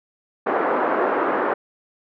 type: band-pass noise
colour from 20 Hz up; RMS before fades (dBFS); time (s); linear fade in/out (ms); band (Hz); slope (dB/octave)
pink; -21; 0.46-1.54; 10; 320 to 1500; 24
effects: none